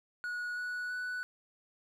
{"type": "tone with pitch steps", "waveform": "triangle", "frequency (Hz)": [1458, 1471.5, 1485.2], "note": ["F#6", "F#6", "F#6"], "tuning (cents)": [-26, -10, 6], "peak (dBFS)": -33, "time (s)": [0.24, 1.23], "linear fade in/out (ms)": 0, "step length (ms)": 330, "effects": []}